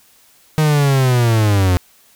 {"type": "linear sweep", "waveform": "45% pulse", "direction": "down", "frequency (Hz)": [156.7, 87.8], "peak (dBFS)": -11, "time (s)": [0.58, 1.77], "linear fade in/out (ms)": 0, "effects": ["white hiss -51 dBFS RMS until 2.15 s"]}